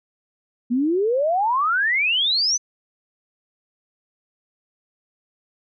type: exponential sweep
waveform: sine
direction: up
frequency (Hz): 232 to 6210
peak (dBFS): -17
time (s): 0.7-2.58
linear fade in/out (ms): 20
effects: none